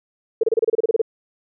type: tone bursts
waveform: sine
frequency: 450.5 Hz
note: A4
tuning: 41 cents sharp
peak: -13 dBFS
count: 12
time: 0.41-1.017 s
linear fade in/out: 5 ms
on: 24 ms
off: 29 ms
effects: none